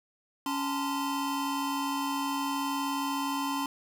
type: tone cluster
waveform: square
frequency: 278.2 / 894 / 1031 Hz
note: C#4 / A5 / C6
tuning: +6 / +27 / -26 cents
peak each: -33 / -37 / -34 dBFS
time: 0.46-3.66 s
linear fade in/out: 2 ms
effects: none